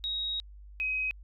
sine tone pair in turn, 3789 / 2529 Hz, A#7 / D#7, +27 / +28 cents, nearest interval perfect fifth, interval 699 cents, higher first, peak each -30 / -28 dBFS, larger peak second, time 0.04-0.4 / 0.8-1.11 s, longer first, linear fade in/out 0 ms, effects added 50 Hz sine -46 dBFS peak until 1.23 s

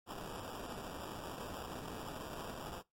white noise with sample-and-hold, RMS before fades -45 dBFS, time 0.06-2.83 s, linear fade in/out 50 ms, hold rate 2100 Hz, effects noise-tail reverb RT60 0.2 s tail -22 dB re dry + MP3 64 kbps

